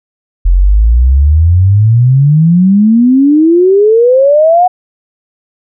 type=exponential sweep; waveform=sine; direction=up; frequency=42.07 to 740 Hz; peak=-3 dBFS; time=0.45-4.68 s; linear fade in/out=10 ms; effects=none